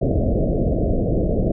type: low-pass noise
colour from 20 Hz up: pink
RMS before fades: -19 dBFS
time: 0.01-1.52 s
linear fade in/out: 10 ms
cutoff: 670 Hz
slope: 96 dB/octave
effects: none